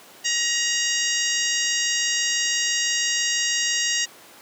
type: harmonic tone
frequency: 946 Hz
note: A#5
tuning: 25 cents sharp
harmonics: 2 / 3 / 4 / 5 / 6 / 7 / 8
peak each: -27 / -27 / -31 / -30 / -28 / -27 / -31 dBFS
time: 0.24-4.06 s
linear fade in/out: 20 ms
effects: pink hiss -46 dBFS RMS until 4.41 s + high-pass 300 Hz 12 dB/octave